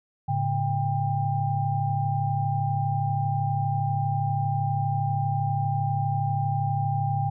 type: tone cluster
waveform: sine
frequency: 109.9 / 142.4 / 796 Hz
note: A2 / C#3 / G5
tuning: -2 / +47 / +26 cents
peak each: -27 dBFS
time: 0.28-7.3 s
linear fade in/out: 10 ms
effects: none